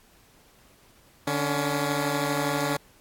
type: tone pair together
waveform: 10% pulse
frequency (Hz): 146.7 / 280.9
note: D3 / C#4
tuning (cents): -2 / +23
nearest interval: major seventh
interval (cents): 1125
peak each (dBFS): -19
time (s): 1.27-2.77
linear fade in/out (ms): 5
effects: pink hiss -58 dBFS RMS until 3 s + AAC 64 kbps